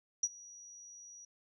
sine tone with ADSR envelope, 5800 Hz, F#8, 35 cents flat, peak -26 dBFS, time 0.23-1.25 s, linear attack 5 ms, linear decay 43 ms, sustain -24 dB, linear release 5 ms, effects none

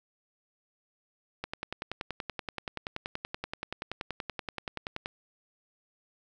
click train, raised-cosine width 0.3 ms, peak -18 dBFS, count 39, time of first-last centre 1.44-5.059 s, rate 10.5 Hz, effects none

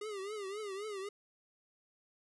square tone with vibrato, 406.4 Hz, G#4, 38 cents flat, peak -40 dBFS, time 0.01-1.09 s, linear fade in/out 5 ms, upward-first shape triangle, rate 3.8 Hz, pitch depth 140 cents each way, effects resampled to 24000 Hz

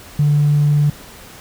triangle tone, 146.83 Hz, D3, in tune, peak -7 dBFS, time 0.19-0.9 s, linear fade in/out 5 ms, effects tanh soft clip ceiling -8 dBFS + pink hiss -39 dBFS RMS until 1.4 s

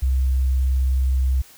sine tone with vibrato, 65.41 Hz, C2, in tune, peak -15 dBFS, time 0.02-1.42 s, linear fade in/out 10 ms, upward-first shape sine, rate 19 Hz, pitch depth 19 cents each way, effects tanh soft clip ceiling -12 dBFS + white hiss -48 dBFS RMS until 1.57 s

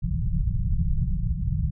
pink low-pass noise, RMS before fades -24 dBFS, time 0.02-1.71 s, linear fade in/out 20 ms, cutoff 180 Hz, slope 96 dB/octave, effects none

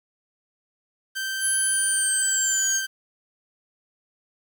sawtooth tone, 1559 Hz, G6, 10 cents flat, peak -23 dBFS, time 1.15-2.87 s, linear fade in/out 20 ms
sine exponential sweep, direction down, 11090 to 6390 Hz, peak -21 dBFS, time 1.4-2.82 s, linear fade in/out 50 ms
effects 9-bit

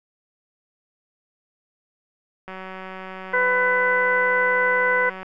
click train, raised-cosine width 0.5 ms, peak -21 dBFS, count 518, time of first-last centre 2.48-5.23 s, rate 188 Hz
harmonic tone, 500 Hz, B4, 21 cents sharp, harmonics 1 / 2 / 3 / 4, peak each -23 / -24 / -21 / -23 dBFS, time 3.33-5.1 s, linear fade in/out 10 ms
effects none

